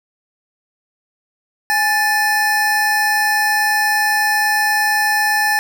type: tone pair together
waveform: square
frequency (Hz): 830.6 / 1758.8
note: G#5 / A6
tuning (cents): 0 / -1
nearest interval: octave + minor second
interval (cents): 1299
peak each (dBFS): -19 / -16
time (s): 1.7-5.59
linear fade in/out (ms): 0
effects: none